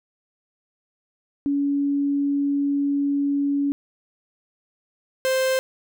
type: tone pair in turn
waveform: sine / 45% pulse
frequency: 282.8 / 522.9 Hz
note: C#4 / C5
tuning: +35 / -1 cents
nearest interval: major seventh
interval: 1064 cents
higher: second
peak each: -19 dBFS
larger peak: neither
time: 1.46-3.72 / 5.25-5.59 s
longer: first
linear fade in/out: 0 ms
effects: none